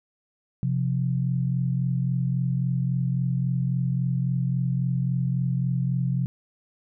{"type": "tone pair together", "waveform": "sine", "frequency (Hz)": [130.4, 174.06], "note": ["C3", "F3"], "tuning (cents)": [-5, -6], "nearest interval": "perfect fourth", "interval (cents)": 499, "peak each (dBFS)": [-23, -27], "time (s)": [0.63, 6.26], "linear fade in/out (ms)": 0, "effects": []}